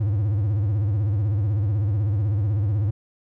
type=tone with vibrato; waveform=triangle; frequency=103.1 Hz; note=G#2; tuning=12 cents flat; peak=-17 dBFS; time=0-2.91 s; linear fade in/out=10 ms; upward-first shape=sine; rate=16 Hz; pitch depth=150 cents each way; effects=none